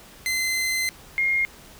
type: tone pair in turn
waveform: sawtooth / sine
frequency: 2063 / 2133 Hz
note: C7 / C7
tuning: -25 / +33 cents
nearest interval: minor second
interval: 58 cents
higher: second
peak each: -19 / -19 dBFS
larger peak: neither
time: 0.26-0.89 / 1.18-1.45 s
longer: first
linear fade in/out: 0 ms
effects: pink hiss -47 dBFS RMS until 1.79 s